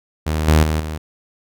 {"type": "tone with level steps", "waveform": "sawtooth", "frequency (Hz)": 77.78, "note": "D#2", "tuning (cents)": 0, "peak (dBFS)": [-14, -6, -13, -20], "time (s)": [0.26, 0.98], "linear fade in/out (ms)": 10, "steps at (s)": [0.48, 0.63, 0.8], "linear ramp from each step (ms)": 5, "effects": []}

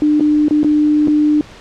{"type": "tone with dropouts", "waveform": "sine", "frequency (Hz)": 300, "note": "D4", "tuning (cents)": 37, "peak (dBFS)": -9, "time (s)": [0.02, 1.41], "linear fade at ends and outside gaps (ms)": 1, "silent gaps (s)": [[0.198, 0.207], [0.483, 0.509], [0.632, 0.645], [1.074, 1.081]], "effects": ["pink hiss -38 dBFS RMS until 1.6 s", "low-pass 5000 Hz 12 dB/octave"]}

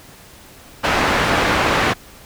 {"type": "low-pass noise", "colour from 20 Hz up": "white", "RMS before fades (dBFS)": -17, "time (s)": [0.83, 1.94], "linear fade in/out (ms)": 20, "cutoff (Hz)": 1800, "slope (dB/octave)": 12, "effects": ["pink hiss -43 dBFS RMS until 2.25 s"]}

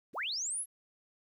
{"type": "linear sweep", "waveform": "sine", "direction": "up", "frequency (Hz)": [78.7, 11400], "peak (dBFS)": -33, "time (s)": [0.13, 0.66], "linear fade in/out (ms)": 50, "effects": ["11-bit"]}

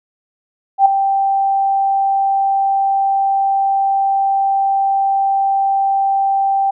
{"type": "tone with ADSR envelope", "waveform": "sine", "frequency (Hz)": 784, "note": "G5", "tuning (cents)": 0, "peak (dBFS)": -3, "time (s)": [0.78, 6.71], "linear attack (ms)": 76, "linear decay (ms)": 6, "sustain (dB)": -9, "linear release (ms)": 10, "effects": []}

